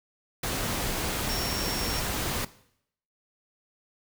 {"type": "tone in noise", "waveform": "sine", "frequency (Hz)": 5500, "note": "F8", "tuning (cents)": -27, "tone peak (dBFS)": -33, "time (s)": [1.29, 2], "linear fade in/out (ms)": 5, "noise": "pink", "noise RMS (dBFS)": -30, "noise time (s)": [0.43, 2.45], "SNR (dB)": -6, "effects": ["noise-tail reverb RT60 0.7 s tail -18 dB re dry"]}